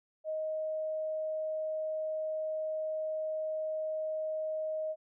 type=tone; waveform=sine; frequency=626 Hz; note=D#5; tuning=10 cents sharp; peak=-32 dBFS; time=0.24-4.96 s; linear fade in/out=50 ms; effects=none